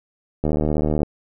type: click train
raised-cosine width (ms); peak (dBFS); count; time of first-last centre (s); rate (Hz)
2; -8; 46; 0.44-1.031; 76.1
effects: none